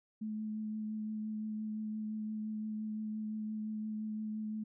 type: tone with vibrato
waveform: sine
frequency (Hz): 215.4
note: A3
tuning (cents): -37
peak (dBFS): -36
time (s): 0.21-4.64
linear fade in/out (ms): 10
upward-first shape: triangle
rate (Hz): 5.8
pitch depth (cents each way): 15
effects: none